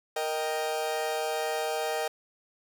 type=chord; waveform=40% pulse; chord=Eb major; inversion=second; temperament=equal; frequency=466.2 / 622.3 / 784 Hz; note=Bb4 / Eb5 / G5; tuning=0 / 0 / 0 cents; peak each=-32 dBFS; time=0.16-2.08 s; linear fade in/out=5 ms; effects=none